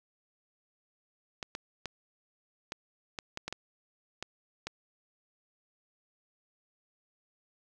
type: clicks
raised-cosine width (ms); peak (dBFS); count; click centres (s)
0.2; -19; 10; 1.428 / 1.551 / 1.857 / 2.721 / 3.188 / 3.374 / 3.48 / 3.526 / 4.226 / 4.67
effects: none